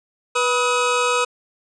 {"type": "tone pair together", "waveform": "25% pulse", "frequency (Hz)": [490, 1268], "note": ["B4", "D#6"], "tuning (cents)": [-14, 32], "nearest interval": "octave + major third", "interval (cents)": 1646, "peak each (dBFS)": -16, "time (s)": [0.35, 1.25], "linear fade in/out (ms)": 10, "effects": ["resampled to 22050 Hz"]}